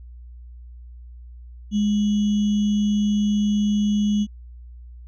sine tone with sample-and-hold, 207.7 Hz, G#3, in tune, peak -17 dBFS, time 1.71-4.27 s, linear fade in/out 50 ms, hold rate 3150 Hz, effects added 60 Hz sine -38 dBFS peak until 5.07 s + resampled to 16000 Hz

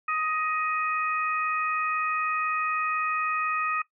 harmonic tone, 626 Hz, D#5, 10 cents sharp, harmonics 2 / 3 / 4, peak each -26 / -35 / -32 dBFS, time 0.08-3.82 s, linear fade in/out 5 ms, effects noise-tail reverb RT60 0.1 s tail -18 dB re dry

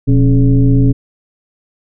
sine tone with frequency modulation, 123.47 Hz, B2, in tune, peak -6 dBFS, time 0.07-0.93 s, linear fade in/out 20 ms, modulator 151 Hz, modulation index 1.1, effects none

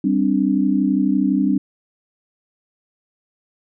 sine chord, G suspended fourth, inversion none, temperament equal, 196 / 261.6 / 293.7 Hz, G3 / C4 / D4, 0 / 0 / 0 cents, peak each -19 dBFS, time 0.04-1.58 s, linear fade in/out 5 ms, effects none

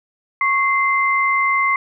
sine tone pair together, 1100 / 2077 Hz, C#6 / C7, -14 / -13 cents, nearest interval major seventh, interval 1101 cents, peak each -17 dBFS, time 0.41-1.76 s, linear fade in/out 2 ms, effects none

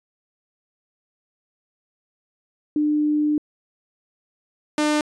sine / sawtooth tone pair in turn, 299.6 / 300.7 Hz, D4 / D4, +35 / +41 cents, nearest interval unison, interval 6 cents, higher second, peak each -17 / -14 dBFS, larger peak second, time 2.76-3.38 / 4.78-5.01 s, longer first, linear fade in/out 2 ms, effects resampled to 22050 Hz

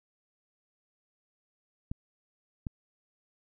clicks, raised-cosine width 5 ms, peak -22 dBFS, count 2, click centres 1.915 / 2.668 s, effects none

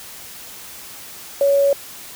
sine tone with quantisation, 560 Hz, C#5, 18 cents sharp, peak -12 dBFS, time 1.41-1.73 s, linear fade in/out 2 ms, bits 6, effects white hiss -37 dBFS RMS until 2.15 s

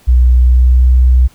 sine tone with pitch glide, 61.74 to 62.86 Hz, B1 to B1, 0 to +31 cents, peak -4 dBFS, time 0.07-1.28 s, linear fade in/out 20 ms, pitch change +31 cents, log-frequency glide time 0.38-0.85 s, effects pink hiss -47 dBFS RMS until 1.34 s

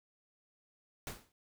pink noise with exponential decay, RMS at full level -39 dBFS, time 1.07-1.32 s, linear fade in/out 1 ms, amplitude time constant 53 ms, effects none

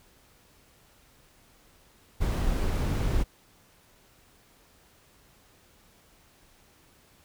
brown noise, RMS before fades -26 dBFS, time 2.2-3.24 s, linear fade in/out 20 ms, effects pink hiss -60 dBFS RMS until 7.24 s

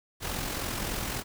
pink noise with amplitude modulation, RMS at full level -31 dBFS, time 0.2-1.24 s, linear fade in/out 50 ms, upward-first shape sine, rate 43.5 Hz, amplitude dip 45%, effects none

